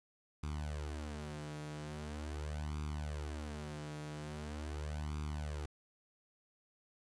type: tone with flanger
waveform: sawtooth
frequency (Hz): 75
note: D2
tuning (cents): +37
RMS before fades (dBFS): -42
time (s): 0.43-5.66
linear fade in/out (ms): 5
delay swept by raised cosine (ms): 0.83 to 6.33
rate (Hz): 0.42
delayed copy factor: +0.9
effects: resampled to 22050 Hz + 10-bit